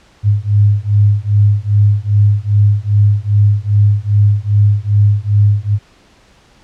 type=beating tone pair; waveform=sine; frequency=101.9 / 104.4 Hz; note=G#2 / G#2; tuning=-32 / +10 cents; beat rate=2.5 Hz; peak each=-11 dBFS; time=0.23-5.79 s; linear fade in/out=50 ms; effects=pink hiss -48 dBFS RMS until 6.63 s + low-pass 6000 Hz 12 dB/octave